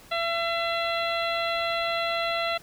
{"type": "harmonic tone", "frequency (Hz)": 674, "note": "E5", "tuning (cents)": 38, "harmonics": [1, 2, 3, 4, 5, 6], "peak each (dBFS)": [-28, -31, -33, -34, -35, -36], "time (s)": [0.11, 2.58], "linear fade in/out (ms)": 10, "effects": ["pink hiss -51 dBFS RMS until 2.62 s"]}